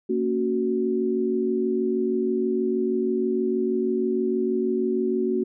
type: chord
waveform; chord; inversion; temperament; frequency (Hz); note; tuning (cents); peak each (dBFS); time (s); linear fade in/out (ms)
sine; F# major; first; just; 231.2 / 277.5 / 370; A#3 / C#4 / F#4; -14 / +2 / 0; -26 / -29 / -23; 0.09-5.44; 10
effects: none